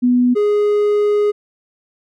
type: tone pair in turn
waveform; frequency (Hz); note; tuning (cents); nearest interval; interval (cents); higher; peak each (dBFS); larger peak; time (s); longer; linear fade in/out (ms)
sine / triangle; 246.9 / 415.2; B3 / G#4; 0 / 0; major sixth; 900; second; -10; neither; 0.02-0.35 / 0.35-1.32; second; 20
effects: none